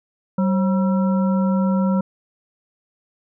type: harmonic tone with a mistuned harmonic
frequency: 191.9 Hz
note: G3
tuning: 37 cents flat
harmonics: 1 / 3 / 5 / 7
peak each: -16 / -26 / -30 / -33 dBFS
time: 0.38-2.01 s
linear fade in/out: 5 ms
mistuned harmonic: 3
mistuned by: -120 cents
effects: none